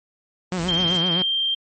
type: tone with vibrato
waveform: sawtooth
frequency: 174.61 Hz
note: F3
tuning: in tune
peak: -19 dBFS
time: 0.52-1.22 s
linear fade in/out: 0 ms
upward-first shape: sine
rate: 7.8 Hz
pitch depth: 110 cents each way
type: band-stop noise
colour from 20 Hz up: pink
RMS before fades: -35 dBFS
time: 0.57-0.97 s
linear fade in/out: 5 ms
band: 420 to 2100 Hz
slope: 24 dB/octave
type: tone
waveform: sine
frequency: 3168 Hz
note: G7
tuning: 18 cents sharp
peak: -19 dBFS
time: 0.68-1.55 s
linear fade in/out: 10 ms
effects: MP3 32 kbps